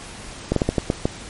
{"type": "slowing click train", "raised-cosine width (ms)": 2, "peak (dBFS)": -4, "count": 7, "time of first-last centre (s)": [0.52, 1.055], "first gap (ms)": 43, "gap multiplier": 1.29, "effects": ["pink hiss -37 dBFS RMS until 1.29 s", "MP3 48 kbps"]}